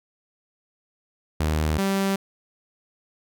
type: tone pair in turn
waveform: sawtooth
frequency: 77.4 / 195.04 Hz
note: D#2 / G3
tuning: -9 / -8 cents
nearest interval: octave + major third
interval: 1601 cents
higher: second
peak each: -17 dBFS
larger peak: neither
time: 1.4-1.78 / 1.78-2.16 s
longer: neither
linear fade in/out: 5 ms
effects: none